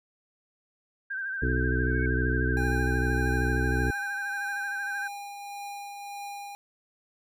sine tone with vibrato, 1568 Hz, G6, in tune, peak -30 dBFS, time 1.1-5.08 s, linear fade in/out 10 ms, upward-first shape sine, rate 13 Hz, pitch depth 53 cents each way
harmonic tone, 62.5 Hz, B1, 21 cents sharp, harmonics 1 / 2 / 4 / 5 / 6 / 7, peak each -27 / -30 / -33 / -34 / -35 / -35 dBFS, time 1.42-3.91 s, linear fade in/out 5 ms
sine tone with exponential growth, 2217 Hz, C#7, in tune, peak -37 dBFS, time 1.8-2.06 s, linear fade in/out 5 ms, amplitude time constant 55 ms
square tone with tremolo, 809 Hz, G#5, 46 cents flat, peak -36 dBFS, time 2.57-6.55 s, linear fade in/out 0 ms, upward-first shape triangle, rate 1.7 Hz, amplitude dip 35%
effects none

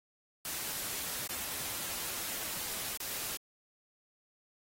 white noise with dropouts, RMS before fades -38 dBFS, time 0.45-3.37 s, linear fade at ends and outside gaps 1 ms, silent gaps 1.275-1.292 / 2.972-3.002 s, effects AAC 48 kbps

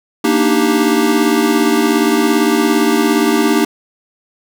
square chord, Eb major seventh, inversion second, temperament equal, 233.1 / 293.7 / 311.1 / 392 Hz, Bb3 / D4 / Eb4 / G4, 0 / 0 / 0 / 0 cents, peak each -17 dBFS, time 0.24-3.65 s, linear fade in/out 5 ms, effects none

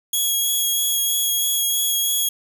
5% pulse tone with vibrato, 3324 Hz, G#7, 1 cent sharp, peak -11 dBFS, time 0.13-2.29 s, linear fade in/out 5 ms, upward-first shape sine, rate 3.1 Hz, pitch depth 13 cents each way, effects 7-bit

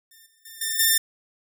5% pulse tone with level steps, 1797 Hz, A6, 36 cents sharp, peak -39 / -49 / -30 / -14 / -6 dBFS, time 0.11-0.98 s, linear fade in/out 5 ms, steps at 0.26 / 0.45 / 0.61 / 0.79 s, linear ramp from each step 5 ms, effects none

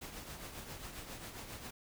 pink noise with tremolo, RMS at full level -45 dBFS, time 0.01-1.71 s, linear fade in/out 10 ms, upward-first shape triangle, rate 7.4 Hz, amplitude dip 55%, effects none

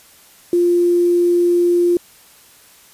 sine tone with quantisation, 349.2 Hz, F4, in tune, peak -11 dBFS, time 0.53-1.97 s, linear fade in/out 2 ms, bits 6, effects white hiss -47 dBFS RMS until 2.93 s + resampled to 32000 Hz

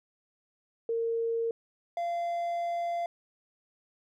sine / triangle tone pair in turn, 459.3 / 688.2 Hz, A#4 / F5, -26 / -26 cents, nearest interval perfect fifth, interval 700 cents, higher second, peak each -27 dBFS, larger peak neither, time 0.89-1.51 / 1.97-3.06 s, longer second, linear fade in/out 2 ms, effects none

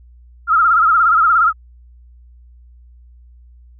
sine tone with vibrato, 1326 Hz, E6, 10 cents sharp, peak -9 dBFS, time 0.47-1.53 s, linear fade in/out 50 ms, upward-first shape sine, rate 17 Hz, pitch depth 99 cents each way, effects added 60 Hz sine -41 dBFS peak until 3.79 s

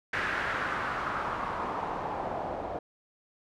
white noise with low-pass filter sweep, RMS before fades -33 dBFS, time 0.13-2.79 s, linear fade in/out 5 ms, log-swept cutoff 1800 to 670 Hz, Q 2.6, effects none

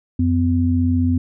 sine tone pair together, 89.4 / 252.9 Hz, F2 / B3, +41 / +41 cents, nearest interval octave + tritone, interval 1800 cents, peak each -17 dBFS, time 0.19-1.18 s, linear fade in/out 5 ms, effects none

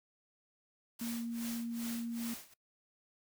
white noise with tremolo, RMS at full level -44 dBFS, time 0.99-2.54 s, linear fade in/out 5 ms, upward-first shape sine, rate 2.5 Hz, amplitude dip 90%
sine tone, 233.1 Hz, A#3, in tune, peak -36 dBFS, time 1.01-2.34 s, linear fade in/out 5 ms
effects noise-tail reverb RT60 0.1 s tail -21 dB re dry

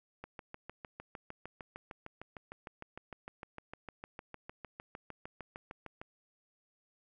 click train, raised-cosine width 0.5 ms, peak -29 dBFS, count 39, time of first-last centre 0.24-6.015 s, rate 6.58 Hz, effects none

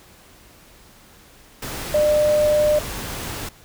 sine tone in noise, 600 Hz, D5, 37 cents sharp, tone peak -14 dBFS, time 1.94-2.79 s, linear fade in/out 5 ms, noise pink, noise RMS -30 dBFS, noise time 1.62-3.49 s, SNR +13 dB, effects pink hiss -49 dBFS RMS until 3.64 s

